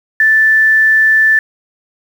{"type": "tone with quantisation", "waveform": "sine", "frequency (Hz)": 1760, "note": "A6", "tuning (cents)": 0, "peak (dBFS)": -6, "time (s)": [0.2, 1.39], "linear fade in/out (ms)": 2, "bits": 6, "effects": []}